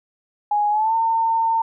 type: tone with pitch glide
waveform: sine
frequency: 831 to 906.2 Hz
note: G#5 to A#5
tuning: +1 to -49 cents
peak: -16 dBFS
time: 0.51-1.62 s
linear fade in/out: 5 ms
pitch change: +150 cents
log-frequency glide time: 0.7-0.94 s
effects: none